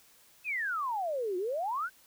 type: exponential two-way sweep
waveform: sine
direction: down then up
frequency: 2640 to 349.2 to 1584 Hz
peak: -30 dBFS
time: 0.44-1.9 s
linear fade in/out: 50 ms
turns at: 1.37 s
effects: white hiss -61 dBFS RMS until 2.06 s